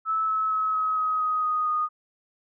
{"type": "tone with pitch steps", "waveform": "sine", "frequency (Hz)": [1306, 1295.5, 1285, 1274.7, 1264.4, 1254.2, 1244.1, 1234.1], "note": ["E6", "E6", "E6", "D#6", "D#6", "D#6", "D#6", "D#6"], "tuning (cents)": [-17, -30, -45, 41, 27, 13, -1, -15], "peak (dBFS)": -22, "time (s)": [0.05, 1.89], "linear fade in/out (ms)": 50, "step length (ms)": 230, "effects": []}